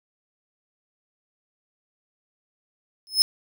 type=tone with exponential growth; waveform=40% pulse; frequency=5190 Hz; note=E8; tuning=28 cents flat; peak=-9 dBFS; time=3.07-3.22 s; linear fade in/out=0 ms; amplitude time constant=31 ms; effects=none